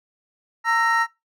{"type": "tone cluster", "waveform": "triangle", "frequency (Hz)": [918, 1331, 1869], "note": ["A#5", "E6", "A#6"], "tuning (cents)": [-27, 16, 4], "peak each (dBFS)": -20, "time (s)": [0.64, 1.07], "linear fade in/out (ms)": 50, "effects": ["noise-tail reverb RT60 0.2 s tail -20 dB re dry"]}